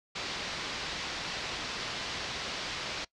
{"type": "low-pass noise", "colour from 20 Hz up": "white", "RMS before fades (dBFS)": -37, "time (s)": [0.15, 3.05], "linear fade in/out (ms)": 10, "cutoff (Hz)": 5100, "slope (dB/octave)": 24, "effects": ["noise-tail reverb RT60 0.1 s tail -21 dB re dry", "low-pass 8000 Hz 12 dB/octave"]}